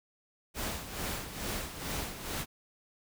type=noise with tremolo; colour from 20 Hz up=pink; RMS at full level=-35 dBFS; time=0.54-2.46 s; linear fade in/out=50 ms; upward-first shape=sine; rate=2.3 Hz; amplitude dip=65%; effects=none